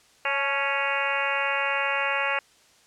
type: harmonic tone with a mistuned harmonic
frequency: 277.2 Hz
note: C#4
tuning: in tune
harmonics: 2 / 3 / 4 / 5 / 6 / 7 / 8 / 9 / 10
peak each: -32 / -32 / -32 / -32 / -32 / -32 / -32 / -32 / -32 dBFS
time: 0.25-2.39 s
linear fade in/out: 2 ms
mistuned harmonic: 3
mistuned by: +44 cents
effects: white hiss -58 dBFS RMS until 2.86 s + low-pass 8000 Hz 12 dB/octave